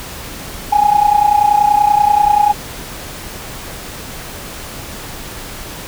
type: tone with amplitude modulation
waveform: sine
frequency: 830.6 Hz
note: G#5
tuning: in tune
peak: -4 dBFS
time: 0.72-2.53 s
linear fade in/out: 10 ms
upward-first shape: sine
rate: 30.4 Hz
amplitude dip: 80%
effects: tanh soft clip ceiling -1 dBFS + pink hiss -29 dBFS RMS until 5.87 s